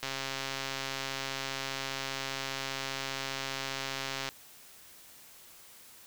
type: click train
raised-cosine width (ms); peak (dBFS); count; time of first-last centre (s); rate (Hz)
0.2; -17; 576; 0.03-4.289; 135
effects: white hiss -54 dBFS RMS until 6.06 s